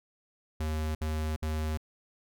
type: tone bursts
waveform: square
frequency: 77.78 Hz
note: D#2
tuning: in tune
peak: -30 dBFS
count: 3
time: 0.6-1.774 s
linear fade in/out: 5 ms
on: 350 ms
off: 62 ms
effects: none